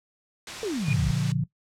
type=noise; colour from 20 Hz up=white; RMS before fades=-35 dBFS; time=0.47-1.32 s; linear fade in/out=2 ms
type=exponential sweep; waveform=sine; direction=down; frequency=468.3 to 52.9 Hz; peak=-26 dBFS; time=0.63-1.11 s; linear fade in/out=0 ms
type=tone with exponential growth; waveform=sine; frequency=2442 Hz; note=D#7; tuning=33 cents flat; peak=-25 dBFS; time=0.76-0.93 s; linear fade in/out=1 ms; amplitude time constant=36 ms
type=chord; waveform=sine; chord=Bb major; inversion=none; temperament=equal with one note detuned; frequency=116.54 / 143.31 / 174.61 Hz; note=Bb2 / D3 / F3; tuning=0 / -42 / 0 cents; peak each=-29 / -25 / -28 dBFS; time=0.88-1.44 s; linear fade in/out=5 ms
effects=noise-tail reverb RT60 0.1 s tail -17 dB re dry + low-pass 6000 Hz 12 dB/octave